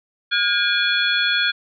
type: tone cluster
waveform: sine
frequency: 1433 / 1622 / 2418 / 3381 / 4272 Hz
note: F6 / G#6 / D7 / G#7 / C8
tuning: +44 / -41 / +50 / +30 / +35 cents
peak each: -22 / -22 / -26 / -21 / -27 dBFS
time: 0.31-1.52 s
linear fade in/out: 20 ms
effects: none